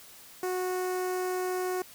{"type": "tone with notch filter", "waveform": "sawtooth", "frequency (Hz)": 366.9, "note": "F#4", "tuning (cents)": -15, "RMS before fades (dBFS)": -31, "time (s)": [0.43, 1.82], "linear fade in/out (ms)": 2, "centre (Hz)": 3400, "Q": 0.72, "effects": ["white hiss -51 dBFS RMS until 1.94 s"]}